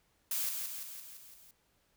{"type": "noise with echo", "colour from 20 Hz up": "blue", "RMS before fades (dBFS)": -34, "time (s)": [0.31, 0.49], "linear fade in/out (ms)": 2, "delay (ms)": 170, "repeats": 6, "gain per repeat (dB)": -4, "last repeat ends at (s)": 1.51, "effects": ["pink hiss -73 dBFS RMS until 1.96 s"]}